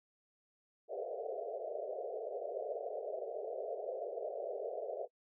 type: band-pass noise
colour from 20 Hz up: white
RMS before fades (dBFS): -41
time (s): 0.88-5.08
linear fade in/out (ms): 50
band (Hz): 400 to 690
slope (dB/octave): 96
effects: noise-tail reverb RT60 0.1 s tail -23 dB re dry